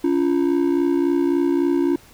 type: ring-modulated tone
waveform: triangle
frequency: 314.3 Hz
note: D#4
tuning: 18 cents sharp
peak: -11 dBFS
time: 0.04-1.96 s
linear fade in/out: 0 ms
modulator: 31.8 Hz
effects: pink hiss -49 dBFS RMS until 2.13 s